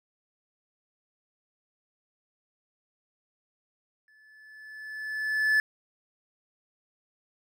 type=tone with exponential growth; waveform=triangle; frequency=1734 Hz; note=A6; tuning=26 cents flat; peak=-17 dBFS; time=4.08-5.6 s; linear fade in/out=1 ms; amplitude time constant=330 ms; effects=none